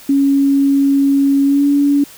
sine tone with pitch glide, 277.4 to 284.5 Hz, C#4 to C#4, +1 to +45 cents, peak -9 dBFS, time 0.09-2.04 s, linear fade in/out 5 ms, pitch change +44 cents, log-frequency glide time 1.44-1.65 s, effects white hiss -39 dBFS RMS until 2.17 s

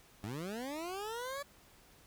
20% pulse linear sweep, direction up, 92.5 to 577 Hz, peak -34 dBFS, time 0.23-1.43 s, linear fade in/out 10 ms, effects pink hiss -62 dBFS RMS until 2.06 s

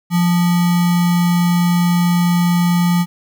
sine tone with sample-and-hold, 174.61 Hz, F3, in tune, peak -11 dBFS, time 0.1-3.06 s, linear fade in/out 50 ms, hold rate 1050 Hz, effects none

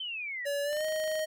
sine exponential sweep, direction down, 3132 to 1864.7 Hz, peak -34 dBFS, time 0-0.46 s, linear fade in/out 5 ms
square tone with pitch glide, 570 to 625.2 Hz, C#5 to D#5, +48 to +8 cents, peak -30 dBFS, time 0.45-1.26 s, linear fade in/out 20 ms, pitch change +160 cents, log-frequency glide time 0.63-0.85 s
click train, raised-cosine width 0.2 ms, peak -29 dBFS, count 13, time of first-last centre 0.73-1.193 s, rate 25.9 Hz
effects none

